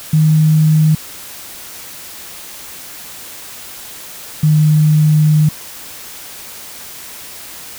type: tone pair in turn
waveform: sine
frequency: 155.56 / 153.06 Hz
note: D#3 / D#3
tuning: 0 / -28 cents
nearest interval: unison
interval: 28 cents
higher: first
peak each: -7 dBFS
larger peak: neither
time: 0.13-0.95 / 4.43-5.49 s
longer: second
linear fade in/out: 5 ms
effects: white hiss -32 dBFS RMS until 7.78 s